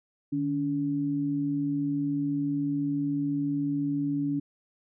sine tone pair together, 150 / 284 Hz, D3 / C#4, +37 / +42 cents, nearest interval major seventh, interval 1105 cents, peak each -33 / -26 dBFS, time 0.32-4.4 s, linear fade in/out 10 ms, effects none

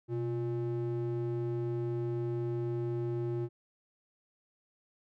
triangle ring-modulated tone, 238 Hz, A#3, 36 cents sharp, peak -26 dBFS, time 0.08-3.49 s, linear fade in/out 50 ms, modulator 113 Hz, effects none

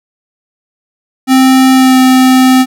square tone with pitch glide, 261.7 to 258.4 Hz, C4 to C4, 0 to -21 cents, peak -4 dBFS, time 1.27-2.66 s, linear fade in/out 50 ms, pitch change -21 cents, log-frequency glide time 1.73-1.98 s, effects none

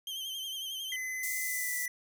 40% pulse tone with vibrato, 3136 Hz, G7, in tune, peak -35 dBFS, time 0.07-0.96 s, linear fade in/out 2 ms, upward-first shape triangle, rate 11 Hz, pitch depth 65 cents each way
square tone with pitch glide, 2031 to 1973.2 Hz, B6 to B6, +48 to -2 cents, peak -35 dBFS, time 0.92-1.88 s, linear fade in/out 2 ms, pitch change -50 cents, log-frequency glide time 1.39-1.77 s
pink high-pass noise, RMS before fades -37 dBFS, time 1.23-1.86 s, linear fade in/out 2 ms, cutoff 6800 Hz, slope 24 dB/octave
effects none

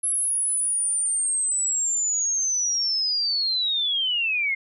sine linear sweep, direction down, 11000 to 2100 Hz, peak -21 dBFS, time 0.03-4.55 s, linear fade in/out 10 ms, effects none

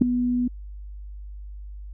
sine tone with ADSR envelope, 246.1 Hz, B3, 6 cents flat, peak -7 dBFS, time 0.01-0.48 s, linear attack 9 ms, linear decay 4 ms, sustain -13 dB, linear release 7 ms, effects added 50 Hz sine -35 dBFS peak until 1.93 s

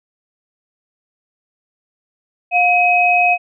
sine tone pair together, 712 / 2537 Hz, F5 / D#7, +33 / +33 cents, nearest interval octave + minor seventh, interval 2200 cents, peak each -13 dBFS, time 2.51-3.38 s, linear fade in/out 50 ms, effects none

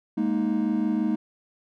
triangle chord, Ab suspended second, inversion none, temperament just, 207.7 / 233.6 / 311.5 Hz, Ab3 / Bb3 / Eb4, 0 / +4 / +2 cents, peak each -24 dBFS, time 0.17-1.16 s, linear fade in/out 10 ms, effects tanh soft clip ceiling -12 dBFS

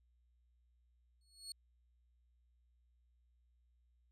30% pulse tone with exponential growth, 4350 Hz, C#8, 33 cents flat, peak -39 dBFS, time 1.21-1.52 s, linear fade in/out 2 ms, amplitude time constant 67 ms, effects added 60 Hz sine -70 dBFS peak until 4.11 s + resampled to 32000 Hz

